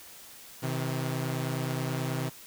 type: tone pair together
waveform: sawtooth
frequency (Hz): 129.92 / 159.3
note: C3 / D#3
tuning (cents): -12 / +41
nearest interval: major third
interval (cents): 353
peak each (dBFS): -27 / -30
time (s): 0.62-2.3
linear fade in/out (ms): 20
effects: white hiss -49 dBFS RMS until 2.46 s